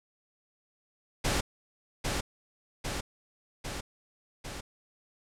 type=noise with echo; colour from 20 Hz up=pink; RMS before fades=-28 dBFS; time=1.24-1.41 s; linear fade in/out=10 ms; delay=800 ms; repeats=4; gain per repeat=-3 dB; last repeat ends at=4.61 s; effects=low-pass 9000 Hz 12 dB/octave